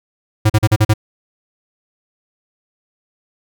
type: tone bursts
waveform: square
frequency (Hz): 107.6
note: A2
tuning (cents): -38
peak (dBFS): -9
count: 6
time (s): 0.45-0.938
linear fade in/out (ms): 10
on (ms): 48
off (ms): 40
effects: none